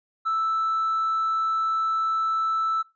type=tone with hard clipping; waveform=triangle; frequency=1318.5 Hz; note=E6; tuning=in tune; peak=-21 dBFS; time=0.25-2.83 s; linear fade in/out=20 ms; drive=2 dB; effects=noise-tail reverb RT60 0.2 s tail -17 dB re dry + resampled to 16000 Hz